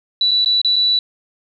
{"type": "tone with dropouts", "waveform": "sine", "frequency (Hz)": 3951, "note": "B7", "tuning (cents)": 0, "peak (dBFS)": -12, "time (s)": [0.21, 0.99], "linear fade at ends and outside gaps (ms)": 2, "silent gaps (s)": [[0.31, 0.314], [0.447, 0.459], [0.616, 0.647], [0.759, 0.763]], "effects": ["9-bit"]}